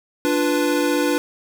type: chord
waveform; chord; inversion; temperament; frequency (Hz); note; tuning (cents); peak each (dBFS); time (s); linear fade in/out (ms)
square; B diminished; first; equal; 293.7 / 349.2 / 493.9; D4 / F4 / B4; 0 / 0 / 0; -21 / -24 / -23; 0.25-1.18; 0
effects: none